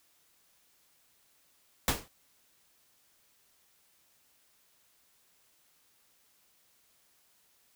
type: noise with exponential decay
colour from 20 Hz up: pink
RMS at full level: -23 dBFS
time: 1.88-2.08 s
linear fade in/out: 1 ms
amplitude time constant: 43 ms
effects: white hiss -68 dBFS RMS until 7.75 s